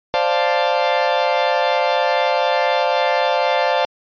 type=chord; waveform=40% pulse; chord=D minor seventh; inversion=third; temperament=equal; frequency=523.3 / 587.3 / 698.5 / 880 Hz; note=C5 / D5 / F5 / A5; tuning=0 / 0 / 0 / 0 cents; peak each=-20 dBFS; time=0.14-3.85 s; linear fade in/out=0 ms; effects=resampled to 11025 Hz